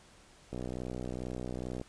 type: click train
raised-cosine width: 2 ms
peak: -25 dBFS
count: 81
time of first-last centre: 0.53-1.814 s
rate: 62.3 Hz
effects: pink hiss -59 dBFS RMS until 1.88 s + resampled to 22050 Hz